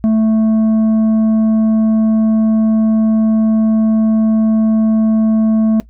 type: tone with tanh clipping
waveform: sine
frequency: 220 Hz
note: A3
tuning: in tune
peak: -10 dBFS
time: 0.04-5.8 s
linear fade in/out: 0 ms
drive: 6 dB
effects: noise-tail reverb RT60 0.1 s tail -18 dB re dry + added 56 Hz sine -39 dBFS peak until 5.89 s